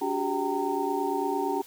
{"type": "tone cluster", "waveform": "sine", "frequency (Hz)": [287.9, 370.6, 399.4, 773, 917], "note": ["D4", "F#4", "G4", "G5", "A#5"], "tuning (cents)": [-34, 3, 32, -24, -29], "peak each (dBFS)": [-32, -32, -31, -33, -31], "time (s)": [0.01, 1.62], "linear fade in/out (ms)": 10, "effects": ["white hiss -50 dBFS RMS until 1.66 s"]}